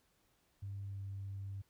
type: tone with pitch glide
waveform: sine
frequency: 99.2 to 98.23 Hz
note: G2 to G2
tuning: +21 to +4 cents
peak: -40 dBFS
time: 0.62-1.62 s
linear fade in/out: 10 ms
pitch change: -17 cents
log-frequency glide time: 0.85-1.01 s
effects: tanh soft clip ceiling -36 dBFS + pink hiss -75 dBFS RMS until 1.69 s